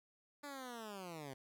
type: linear sweep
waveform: 10% pulse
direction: down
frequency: 293.9 to 128.2 Hz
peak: -38 dBFS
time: 0.43-1.34 s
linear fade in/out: 10 ms
effects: none